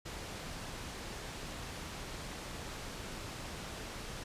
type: low-pass noise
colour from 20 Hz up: pink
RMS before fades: -44 dBFS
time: 0.05-4.24 s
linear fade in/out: 10 ms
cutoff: 7900 Hz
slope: 12 dB/octave
effects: resampled to 32000 Hz